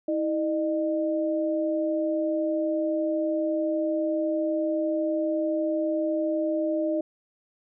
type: tone pair together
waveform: sine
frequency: 322.7 / 609.2 Hz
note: E4 / D#5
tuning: -37 / -37 cents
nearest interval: major seventh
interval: 1100 cents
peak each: -26 dBFS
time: 0.08-7.01 s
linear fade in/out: 5 ms
effects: none